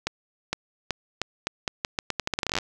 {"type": "accelerating click train", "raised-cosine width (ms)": 0.2, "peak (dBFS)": -8, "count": 22, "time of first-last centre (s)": [0.07, 2.586], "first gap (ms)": 460, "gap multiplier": 0.82, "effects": []}